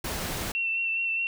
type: noise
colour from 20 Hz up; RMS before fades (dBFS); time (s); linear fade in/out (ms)
pink; -32; 0.04-0.52; 5
type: tone with vibrato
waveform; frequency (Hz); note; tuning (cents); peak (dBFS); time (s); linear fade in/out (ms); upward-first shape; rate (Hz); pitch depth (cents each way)
sine; 2701; E7; +42; -25; 0.55-1.27; 0; sine; 4.8; 22
effects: none